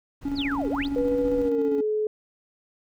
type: noise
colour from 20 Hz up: brown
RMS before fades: -39 dBFS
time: 0.21-1.5 s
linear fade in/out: 10 ms
type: tone with tremolo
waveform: triangle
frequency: 280.5 Hz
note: C#4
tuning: 21 cents sharp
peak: -22 dBFS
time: 0.25-1.81 s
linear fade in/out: 5 ms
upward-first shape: square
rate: 15 Hz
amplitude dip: 40%
type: exponential two-way sweep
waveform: sine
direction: down then up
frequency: 5230 to 372.9 to 5230 Hz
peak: -28 dBFS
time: 0.35-0.88 s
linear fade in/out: 50 ms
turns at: 0.69 s
type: tone with pitch glide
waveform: sine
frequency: 488.5 to 427.7 Hz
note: B4 to A4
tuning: -19 to -49 cents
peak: -22 dBFS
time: 0.96-2.07 s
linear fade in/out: 2 ms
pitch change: -230 cents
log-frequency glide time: 1.39-1.76 s
effects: none

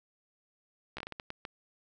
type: slowing click train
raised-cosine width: 0.3 ms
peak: -23 dBFS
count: 9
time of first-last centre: 0.97-1.452 s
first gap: 14 ms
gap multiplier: 1.4
effects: none

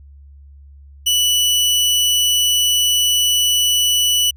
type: tone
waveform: sawtooth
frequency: 2960 Hz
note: F#7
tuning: in tune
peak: -10 dBFS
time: 1.06-4.31 s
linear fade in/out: 10 ms
effects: added 70 Hz sine -39 dBFS peak until 4.36 s

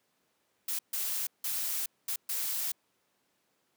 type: noise bursts at uneven times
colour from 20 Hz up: blue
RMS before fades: -33 dBFS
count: 5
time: 0.68-0.79 / 0.93-1.27 / 1.44-1.86 / 2.08-2.16 / 2.29-2.72 s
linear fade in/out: 5 ms
effects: pink hiss -74 dBFS RMS until 3.76 s + high-pass 200 Hz 12 dB/octave

